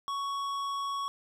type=tone with tanh clipping; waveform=triangle; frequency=1114 Hz; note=C#6; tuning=8 cents sharp; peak=-33 dBFS; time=0.08-1.08 s; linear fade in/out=0 ms; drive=17 dB; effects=none